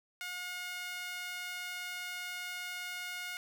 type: tone with high-pass filter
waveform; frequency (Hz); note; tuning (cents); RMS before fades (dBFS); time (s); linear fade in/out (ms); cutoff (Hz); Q
sawtooth; 719; F#5; -50; -41; 0.21-3.37; 0; 1800; 1.8
effects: none